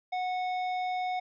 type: tone with hard clipping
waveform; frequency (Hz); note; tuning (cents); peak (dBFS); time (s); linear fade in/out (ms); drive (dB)
sine; 734; F#5; -14; -31; 0.12-1.2; 10; 10
effects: resampled to 16000 Hz